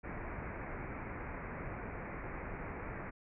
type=low-pass noise; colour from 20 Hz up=pink; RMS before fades=-43 dBFS; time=0.03-3.11 s; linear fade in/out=20 ms; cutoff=2400 Hz; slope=96 dB/octave; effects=none